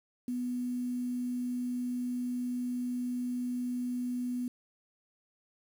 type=tone with quantisation; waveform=sine; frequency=246.9 Hz; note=B3; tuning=in tune; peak=-31 dBFS; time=0.28-4.48 s; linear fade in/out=2 ms; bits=9; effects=none